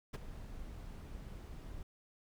brown noise with ADSR envelope, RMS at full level -33 dBFS, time 0.13-1.83 s, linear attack 14 ms, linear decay 23 ms, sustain -14 dB, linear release 3 ms, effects none

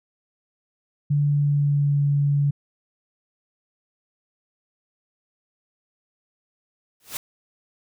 sine tone with pitch glide, 145.1 to 142.94 Hz, D3 to D3, -21 to -47 cents, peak -17 dBFS, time 1.1-2.51 s, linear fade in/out 10 ms, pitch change -26 cents, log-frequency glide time 1.25-2.01 s
white noise with exponential growth, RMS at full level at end -26 dBFS, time 7-7.17 s, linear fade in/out 2 ms, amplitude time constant 35 ms
effects none

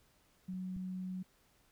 sine tone, 185 Hz, F#3, in tune, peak -38 dBFS, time 0.48-1.23 s, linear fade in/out 10 ms
clicks, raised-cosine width 5 ms, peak -45 / -35 dBFS, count 2, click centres 0.538 / 0.765 s
effects pink hiss -70 dBFS RMS until 1.71 s

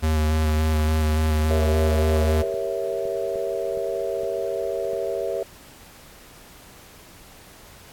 square tone with vibrato, 77.78 Hz, D#2, in tune, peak -19 dBFS, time 0.02-2.43 s, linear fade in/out 20 ms, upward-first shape square, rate 3.5 Hz, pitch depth 16 cents each way
sine chord, G diminished seventh, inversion none, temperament equal, 392 / 466.2 / 554.4 / 659.3 Hz, G4 / Bb4 / Db5 / Fb5, 0 / 0 / 0 / 0 cents, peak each -29 dBFS, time 1.5-5.43 s, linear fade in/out 2 ms
clicks, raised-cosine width 2 ms, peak -26 dBFS, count 10, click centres 1.733 / 1.851 / 1.944 / 2.038 / 2.542 / 3.055 / 3.357 / 3.774 / 4.234 / 4.933 s
effects pink hiss -47 dBFS RMS until 7.92 s + AAC 64 kbps

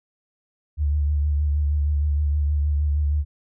sine tone with vibrato, 73.5 Hz, D2, 2 cents sharp, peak -18 dBFS, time 0.77-3.25 s, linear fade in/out 50 ms, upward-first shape triangle, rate 6.4 Hz, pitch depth 48 cents each way, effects none

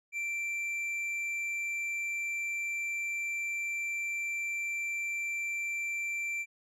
sine tone with tanh clipping, 2349 Hz, D7, in tune, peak -33 dBFS, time 0.12-6.46 s, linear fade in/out 50 ms, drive 6 dB, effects none

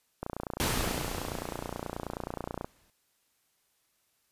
click train, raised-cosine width 1 ms, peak -20 dBFS, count 72, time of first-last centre 0.23-2.645 s, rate 29.4 Hz
pink noise with exponential decay, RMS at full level -28 dBFS, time 0.6-2.9 s, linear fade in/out 0 ms, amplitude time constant 500 ms
effects white hiss -73 dBFS RMS until 4.31 s + resampled to 32000 Hz

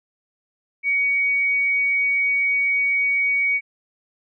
sine tone, 2248 Hz, C#7, 24 cents sharp, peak -17 dBFS, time 0.83-3.61 s, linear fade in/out 50 ms, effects none

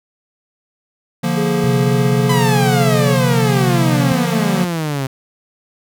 square chord, Bb major, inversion first, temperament equal, 146.83 / 174.61 / 233.1 Hz, D3 / F3 / Bb3, 0 / 0 / 0 cents, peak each -23 / -19 / -21 dBFS, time 1.23-4.65 s, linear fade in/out 10 ms
triangle tone with pitch glide, 415.3 to 426.7 Hz, G#4 to G#4, 0 to +47 cents, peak -17 dBFS, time 1.36-3.16 s, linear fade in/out 20 ms, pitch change +47 cents, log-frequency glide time 1.69-2.73 s
sine tone, 130.81 Hz, C3, in tune, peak -15 dBFS, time 1.64-4.12 s, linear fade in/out 0 ms
sawtooth exponential sweep, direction down, 1019 to 130.81 Hz, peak -14 dBFS, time 2.29-5.07 s, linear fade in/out 5 ms
effects none

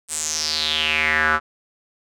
square tone with band-pass filter sweep, 77.78 Hz, D#2, in tune, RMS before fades -21 dBFS, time 0.08-1.4 s, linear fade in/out 50 ms, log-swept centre 8800 to 1300 Hz, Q 5.4, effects none

